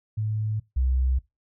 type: tone pair in turn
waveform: sine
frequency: 107.8 / 64.34 Hz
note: A2 / C2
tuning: -35 / -28 cents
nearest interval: major sixth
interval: 893 cents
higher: first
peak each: -24 / -20 dBFS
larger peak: second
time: 0.17-0.6 / 0.76-1.19 s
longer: neither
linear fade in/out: 10 ms
effects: noise-tail reverb RT60 0.2 s tail -20 dB re dry